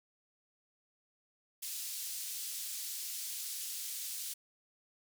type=band-pass noise; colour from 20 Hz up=white; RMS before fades=-41 dBFS; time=1.62-4.34 s; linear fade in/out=10 ms; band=3900 to 15000 Hz; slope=12 dB/octave; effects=none